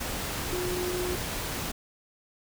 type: tone in noise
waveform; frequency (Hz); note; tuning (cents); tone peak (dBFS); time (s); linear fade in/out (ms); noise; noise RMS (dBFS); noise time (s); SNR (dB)
sine; 360; F#4; -47; -30; 0.52-1.16; 10; pink; -33; 0-1.72; 0
effects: none